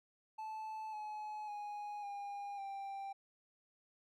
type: tone with pitch steps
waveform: triangle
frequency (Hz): 872 / 850.1 / 828.8 / 808 / 787.7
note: A5 / G#5 / G#5 / G#5 / G5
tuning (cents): -16 / +40 / -4 / -48 / +8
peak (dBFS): -40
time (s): 0.38-3.13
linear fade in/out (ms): 10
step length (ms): 550
effects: none